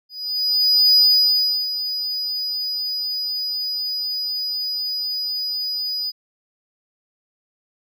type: tone with ADSR envelope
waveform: triangle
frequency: 4948 Hz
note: D#8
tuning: 10 cents flat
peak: -9 dBFS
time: 0.09-6.12 s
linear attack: 880 ms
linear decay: 700 ms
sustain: -12 dB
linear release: 32 ms
effects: none